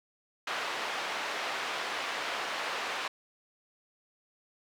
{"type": "band-pass noise", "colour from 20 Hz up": "pink", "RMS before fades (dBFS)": -35, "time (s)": [0.47, 3.08], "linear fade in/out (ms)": 5, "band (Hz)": [730, 3400], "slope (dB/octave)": 12, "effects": []}